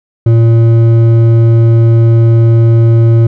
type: tone with hard clipping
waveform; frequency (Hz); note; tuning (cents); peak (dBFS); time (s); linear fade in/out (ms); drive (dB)
sine; 114.9; A#2; -25; -5; 0.26-3.27; 5; 8
effects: none